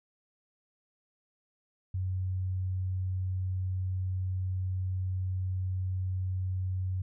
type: tone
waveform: sine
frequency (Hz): 93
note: F#2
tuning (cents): +9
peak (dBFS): -29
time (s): 1.94-7.02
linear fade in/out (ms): 5
effects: none